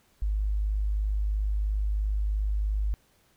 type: tone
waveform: sine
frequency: 51.5 Hz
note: G#1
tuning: 14 cents flat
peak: -24 dBFS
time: 0.22-2.94 s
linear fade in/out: 0 ms
effects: pink hiss -65 dBFS RMS until 3.36 s